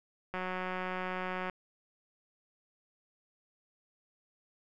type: click train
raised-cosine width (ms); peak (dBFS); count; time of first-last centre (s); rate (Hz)
0.5; -22; 214; 0.34-1.498; 184
effects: none